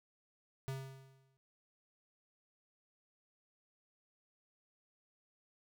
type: tone with exponential decay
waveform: square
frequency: 134 Hz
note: C3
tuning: 42 cents sharp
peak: -37 dBFS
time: 0.68-1.37 s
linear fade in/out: 0 ms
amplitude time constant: 150 ms
effects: none